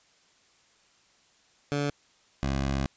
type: tone pair in turn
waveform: 15% pulse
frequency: 144.1 / 68.01 Hz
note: D3 / C#2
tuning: -33 / -32 cents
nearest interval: octave + minor second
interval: 1299 cents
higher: first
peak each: -20 dBFS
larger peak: neither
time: 1.72-1.9 / 2.43-2.86 s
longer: second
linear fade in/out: 0 ms
effects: white hiss -63 dBFS RMS until 2.96 s + resampled to 16000 Hz

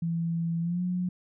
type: tone with pitch glide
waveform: sine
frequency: 167.1 to 180.13 Hz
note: E3 to F#3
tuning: +24 to -46 cents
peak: -26 dBFS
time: 0.02-1.09 s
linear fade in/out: 5 ms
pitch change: +130 cents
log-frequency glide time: 0.61-0.82 s
effects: none

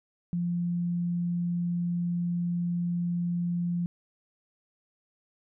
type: tone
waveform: sine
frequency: 173.8 Hz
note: F3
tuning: 8 cents flat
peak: -26 dBFS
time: 0.33-3.86 s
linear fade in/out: 0 ms
effects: none

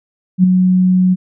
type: tone with ADSR envelope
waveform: sine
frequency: 183.9 Hz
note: F#3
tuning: 10 cents flat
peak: -3 dBFS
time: 0.38-1.16 s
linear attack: 57 ms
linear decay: 7 ms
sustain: -5 dB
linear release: 32 ms
effects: none

